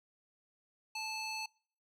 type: tone with band-pass filter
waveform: square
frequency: 874 Hz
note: A5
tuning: 12 cents flat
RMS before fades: -40 dBFS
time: 0.95-1.46 s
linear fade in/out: 5 ms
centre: 3800 Hz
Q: 1.2
effects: noise-tail reverb RT60 0.5 s tail -26 dB re dry